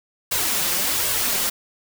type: noise with flanger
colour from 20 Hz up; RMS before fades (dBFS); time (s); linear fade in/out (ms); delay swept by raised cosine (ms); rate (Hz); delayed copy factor
white; -22; 0.31-1.5; 10; 1.8 to 5.8; 1.3; +0.6
effects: none